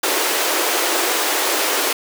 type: high-pass noise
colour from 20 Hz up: pink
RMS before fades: -19 dBFS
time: 0.03-1.93 s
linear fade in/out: 5 ms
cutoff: 320 Hz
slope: 48 dB/octave
effects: none